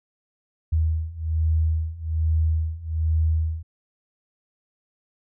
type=beating tone pair; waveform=sine; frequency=79.1 / 80.3 Hz; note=D#2 / E2; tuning=+29 / -45 cents; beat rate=1.2 Hz; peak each=-24 / -22 dBFS; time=0.72-3.63 s; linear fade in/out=10 ms; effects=none